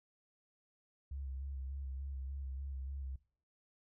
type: tone with vibrato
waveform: sine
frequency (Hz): 67.6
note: C#2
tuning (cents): -43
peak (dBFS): -40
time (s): 1.11-3.16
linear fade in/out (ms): 5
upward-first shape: square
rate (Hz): 3.4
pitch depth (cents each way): 35
effects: noise-tail reverb RT60 0.5 s tail -20 dB re dry